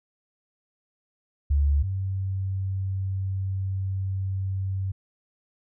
sine tone pair in turn, 71.6 / 95.85 Hz, D2 / G2, -43 / -38 cents, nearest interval perfect fourth, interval 505 cents, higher second, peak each -18 / -25 dBFS, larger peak first, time 1.5-1.83 / 1.83-4.92 s, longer second, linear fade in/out 10 ms, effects none

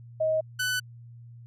sine / sawtooth tone pair in turn, 630 / 1498.4 Hz, D#5 / F#6, +21 / +21 cents, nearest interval octave + minor third, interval 1500 cents, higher second, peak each -22 dBFS, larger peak neither, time 0.2-0.41 / 0.59-0.8 s, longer neither, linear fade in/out 10 ms, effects added 118 Hz sine -44 dBFS peak until 1.46 s + resampled to 32000 Hz

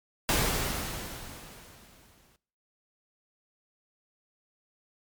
pink noise with exponential decay, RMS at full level -24 dBFS, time 0.29-2.36 s, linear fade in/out 0 ms, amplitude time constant 450 ms, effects noise-tail reverb RT60 0.6 s tail -22 dB re dry + MP3 96 kbps

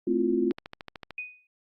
sine chord, F major seventh, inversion first, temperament equal with one note detuned, 220 / 261.6 / 329.6 / 351.7 Hz, A3 / C4 / E4 / F4, 0 / 0 / 0 / +12 cents, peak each -30 / -28 / -31 / -25 dBFS, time 0.07-0.52 s, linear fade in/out 5 ms
click train, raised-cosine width 0.3 ms, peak -23 dBFS, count 9, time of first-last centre 0.51-1.107 s, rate 13.4 Hz
sine tone with exponential decay, 2489 Hz, D#7, in tune, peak -29 dBFS, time 1.18-1.47 s, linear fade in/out 2 ms, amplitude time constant 63 ms
effects Opus 48 kbps

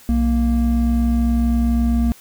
triangle tone pair together, 61.74 / 233 Hz, B1 / A#3, 0 / -1 cents, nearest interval octave + major seventh, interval 2299 cents, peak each -15 dBFS, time 0.09-2.12 s, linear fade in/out 0 ms, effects white hiss -46 dBFS RMS until 2.2 s

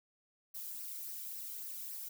violet noise with flanger, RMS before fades -44 dBFS, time 0.54-2.09 s, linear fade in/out 10 ms, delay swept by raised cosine 0.28 to 1.14 ms, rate 3.6 Hz, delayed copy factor -0.5, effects none

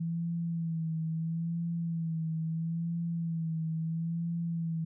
sine tone with vibrato, 164.81 Hz, E3, in tune, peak -30 dBFS, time 0-4.85 s, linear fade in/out 10 ms, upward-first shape sine, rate 0.75 Hz, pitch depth 45 cents each way, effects none

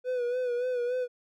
triangle tone with vibrato, 493.9 Hz, B4, in tune, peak -25 dBFS, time 0.04-1.08 s, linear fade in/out 50 ms, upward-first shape sine, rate 3.5 Hz, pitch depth 51 cents each way, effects none

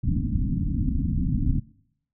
pink low-pass noise, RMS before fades -24 dBFS, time 0.03-1.6 s, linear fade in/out 10 ms, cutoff 290 Hz, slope 96 dB/octave, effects noise-tail reverb RT60 0.7 s tail -21 dB re dry

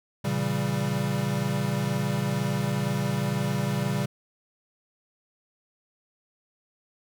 square chord, A# diminished seventh, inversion none, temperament equal, 116.54 / 138.59 / 164.81 / 196 Hz, A#2 / C#3 / E3 / G3, 0 / 0 / 0 / 0 cents, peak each -33 / -29 / -35 / -30 dBFS, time 0.24-4.06 s, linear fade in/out 10 ms, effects none

